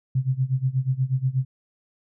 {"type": "tone with tremolo", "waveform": "sine", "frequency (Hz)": 130.81, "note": "C3", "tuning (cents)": 0, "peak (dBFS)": -17, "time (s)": [0.15, 1.45], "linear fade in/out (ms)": 5, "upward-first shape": "sine", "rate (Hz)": 8.3, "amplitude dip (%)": 90, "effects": []}